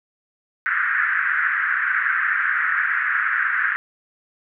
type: band-pass noise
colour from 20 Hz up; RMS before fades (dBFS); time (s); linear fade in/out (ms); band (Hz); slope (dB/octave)
white; -21; 0.66-3.76; 0; 1400 to 1800; 48
effects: none